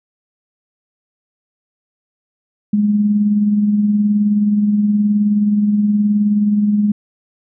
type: tone with tremolo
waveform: sine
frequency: 207.7 Hz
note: G#3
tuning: in tune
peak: -9 dBFS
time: 2.73-6.92 s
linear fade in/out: 5 ms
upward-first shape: triangle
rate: 19 Hz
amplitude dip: 45%
effects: none